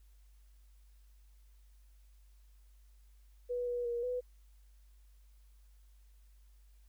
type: tone with pitch steps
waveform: sine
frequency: 489.6 / 485.4 / 474.5 / 496.9 Hz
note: B4 / B4 / A#4 / B4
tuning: -15 / -30 / +31 / +11 cents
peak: -33 dBFS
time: 3.49-4.21 s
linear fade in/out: 20 ms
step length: 180 ms
effects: added 50 Hz sine -58 dBFS peak until 6.88 s + white hiss -75 dBFS RMS until 6.88 s